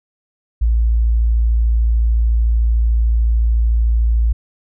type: tone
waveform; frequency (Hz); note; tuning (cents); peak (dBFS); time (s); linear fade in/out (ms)
sine; 56.8; A#1; -44; -11; 0.61-4.33; 10
effects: none